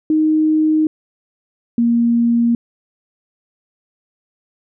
sine tone pair in turn, 311.1 / 234.9 Hz, D#4 / A#3, 0 / +13 cents, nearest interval perfect fourth, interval 487 cents, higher first, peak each -11 dBFS, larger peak neither, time 0.1-0.87 / 1.78-2.55 s, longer neither, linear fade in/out 2 ms, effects none

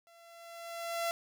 sawtooth tone with level ramp, 677 Hz, E5, 46 cents sharp, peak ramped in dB -55 to -26 dBFS, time 0.07-1.11 s, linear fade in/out 0 ms, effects none

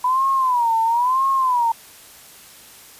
sine tone with vibrato, 986 Hz, B5, 3 cents flat, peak -15 dBFS, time 0.04-1.72 s, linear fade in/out 5 ms, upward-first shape sine, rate 1 Hz, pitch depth 160 cents each way, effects white hiss -44 dBFS RMS until 2.99 s + resampled to 32000 Hz

